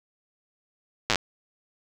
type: slowing click train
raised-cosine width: 0.2 ms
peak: -4 dBFS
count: 7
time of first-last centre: 1.1-1.157 s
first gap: 8 ms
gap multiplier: 1.07
effects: none